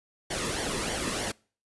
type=noise with flanger; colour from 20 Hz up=pink; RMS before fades=-31 dBFS; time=0.3-1.32 s; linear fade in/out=10 ms; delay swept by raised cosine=0.77 to 1.36 ms; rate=3.2 Hz; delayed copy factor=-0.6; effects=noise-tail reverb RT60 0.4 s tail -25 dB re dry + resampled to 24000 Hz